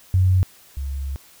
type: tone pair in turn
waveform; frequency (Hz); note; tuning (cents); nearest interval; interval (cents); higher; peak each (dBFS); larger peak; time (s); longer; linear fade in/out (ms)
sine; 92.8 / 68.6; F#2 / C#2; +6 / -17; perfect fourth; 523; first; -13 / -24; first; 0.14-0.43 / 0.77-1.16; second; 0
effects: white hiss -50 dBFS RMS until 1.4 s